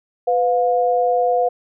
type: tone pair together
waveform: sine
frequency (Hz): 500.4 / 710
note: B4 / F5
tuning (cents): +23 / +28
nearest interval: tritone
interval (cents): 605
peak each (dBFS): -17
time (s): 0.27-1.49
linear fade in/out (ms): 10
effects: none